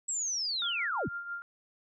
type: linear sweep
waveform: sine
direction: down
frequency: 7830 to 43.65 Hz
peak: -30 dBFS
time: 0.08-1.09 s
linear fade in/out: 10 ms
type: tone with tremolo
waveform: sine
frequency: 1396.9 Hz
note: F6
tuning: in tune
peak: -33 dBFS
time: 0.62-1.42 s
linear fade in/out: 0 ms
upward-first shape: triangle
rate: 6 Hz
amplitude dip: 65%
effects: none